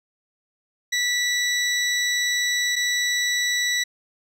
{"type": "tone pair in turn", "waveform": "20% pulse", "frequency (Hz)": [1959, 1959], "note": ["B6", "B6"], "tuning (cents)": [-15, -15], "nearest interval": "unison", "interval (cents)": 0, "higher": "neither", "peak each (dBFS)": -15, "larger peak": "neither", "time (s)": [[0.92, 2.76], [2.76, 3.84]], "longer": "first", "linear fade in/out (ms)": 10, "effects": ["low-pass 10000 Hz 12 dB/octave"]}